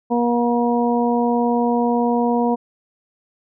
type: harmonic tone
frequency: 238.8 Hz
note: A#3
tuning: 42 cents sharp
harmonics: 1 / 2 / 3 / 4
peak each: -18 / -21 / -23 / -24 dBFS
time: 0.1-2.56 s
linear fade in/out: 20 ms
effects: none